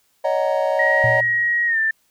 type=chord; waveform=triangle; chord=D# minor seventh; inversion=third; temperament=just; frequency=560 / 622.3 / 746.7 / 933.4 Hz; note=C#5 / D#5 / F#5 / A#5; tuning=+18 / 0 / +16 / +2 cents; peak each=-19 / -19 / -24 / -24 dBFS; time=0.24-1.21 s; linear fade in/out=10 ms
type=tone with pitch glide; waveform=sine; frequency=1895 to 1778.3 Hz; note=A#6 to A6; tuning=+28 to +18 cents; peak=-16 dBFS; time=0.79-1.91 s; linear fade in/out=5 ms; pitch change=-110 cents; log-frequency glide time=1.66-1.79 s
type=tone with exponential decay; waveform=sine; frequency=118.8 Hz; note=A#2; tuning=33 cents sharp; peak=-18 dBFS; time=1.04-1.55 s; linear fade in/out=0 ms; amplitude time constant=110 ms
effects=white hiss -63 dBFS RMS until 2.1 s